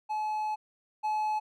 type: tone pair in turn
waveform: triangle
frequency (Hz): 856 / 856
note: A5 / A5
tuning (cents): -48 / -48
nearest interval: unison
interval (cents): 0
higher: neither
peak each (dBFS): -27 / -25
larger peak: second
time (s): 0.09-0.56 / 1.03-1.4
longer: first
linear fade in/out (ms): 20
effects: none